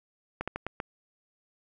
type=slowing click train; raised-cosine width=0.5 ms; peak=-17 dBFS; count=5; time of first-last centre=0.41-0.801 s; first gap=66 ms; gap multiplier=1.27; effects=none